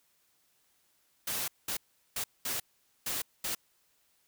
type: noise bursts at uneven times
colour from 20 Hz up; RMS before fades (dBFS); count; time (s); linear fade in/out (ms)
white; -34; 6; 1.27-1.48 / 1.68-1.77 / 2.16-2.24 / 2.45-2.6 / 3.06-3.22 / 3.44-3.55; 5
effects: white hiss -71 dBFS RMS until 4.27 s